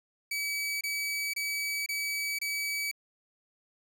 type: tone bursts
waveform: sawtooth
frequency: 2285 Hz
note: D7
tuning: 48 cents flat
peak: -27 dBFS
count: 5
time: 0.31-2.914 s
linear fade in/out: 5 ms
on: 500 ms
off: 26 ms
effects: none